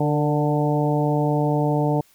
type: harmonic tone with a mistuned harmonic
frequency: 147.9 Hz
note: D3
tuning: 13 cents sharp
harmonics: 1 / 2 / 3 / 4 / 5 / 6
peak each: -21 / -24 / -26 / -27 / -28 / -29 dBFS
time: 0-2.01 s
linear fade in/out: 5 ms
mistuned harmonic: 3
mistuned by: +33 cents
effects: white hiss -57 dBFS RMS until 2.14 s